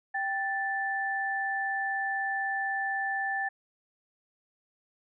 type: tone pair together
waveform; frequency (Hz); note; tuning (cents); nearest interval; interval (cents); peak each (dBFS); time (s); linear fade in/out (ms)
sine; 784 / 1760; G5 / A6; 0 / 0; octave + major second; 1400; -32 / -30; 0.14-3.49; 10
effects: none